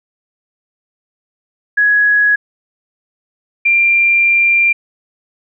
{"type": "tone pair in turn", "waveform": "sine", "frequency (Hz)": [1673, 2379], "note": ["G#6", "D7"], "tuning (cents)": [12, 22], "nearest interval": "tritone", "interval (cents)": 610, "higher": "second", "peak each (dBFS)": -8, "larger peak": "neither", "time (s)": [[1.77, 2.36], [3.65, 4.73]], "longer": "second", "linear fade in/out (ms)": 10, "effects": []}